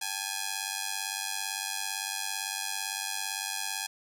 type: ring-modulated tone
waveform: 5% pulse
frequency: 830.6 Hz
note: G#5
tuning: in tune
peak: -17 dBFS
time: 0.01-3.87 s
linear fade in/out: 10 ms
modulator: 48.9 Hz
effects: none